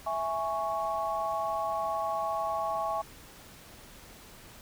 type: chord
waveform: sine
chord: C# minor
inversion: first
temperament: equal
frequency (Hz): 659.3 / 830.6 / 1108.7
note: E5 / G#5 / C#6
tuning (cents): 0 / 0 / 0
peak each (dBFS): -33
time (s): 0.06-3.02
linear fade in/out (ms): 10
effects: pink hiss -51 dBFS RMS until 4.61 s